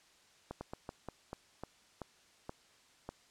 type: slowing click train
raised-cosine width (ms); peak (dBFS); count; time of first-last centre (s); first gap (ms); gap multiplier
1; -27; 10; 0.51-3.09; 100; 1.25
effects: white hiss -65 dBFS RMS until 3.3 s + low-pass 7000 Hz 12 dB/octave